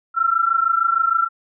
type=tone pair together; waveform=sine; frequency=1338 / 1364.5 Hz; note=E6 / F6; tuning=+25 / -41 cents; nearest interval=unison; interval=34 cents; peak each=-18 dBFS; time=0.14-1.29 s; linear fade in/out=50 ms; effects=none